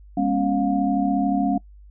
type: tone cluster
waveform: sine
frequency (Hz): 202.7 / 240 / 273.9 / 709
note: G#3 / B3 / C#4 / F5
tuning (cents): -42 / -49 / -21 / +26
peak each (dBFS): -24 / -28 / -21 / -25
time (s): 0.17-1.58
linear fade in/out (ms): 5
effects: noise-tail reverb RT60 0.1 s tail -23 dB re dry + added 50 Hz sine -43 dBFS peak until 1.9 s